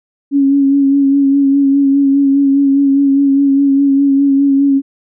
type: tone with vibrato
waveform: sine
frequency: 277.2 Hz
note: C#4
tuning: in tune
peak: -7 dBFS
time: 0.31-4.82 s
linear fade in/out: 50 ms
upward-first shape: sine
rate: 4.9 Hz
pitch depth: 28 cents each way
effects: none